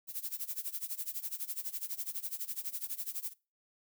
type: noise with tremolo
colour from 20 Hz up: violet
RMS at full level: -36 dBFS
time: 0.07-3.34 s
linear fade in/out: 50 ms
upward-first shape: sine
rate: 12 Hz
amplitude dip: 90%
effects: noise-tail reverb RT60 0.3 s tail -22 dB re dry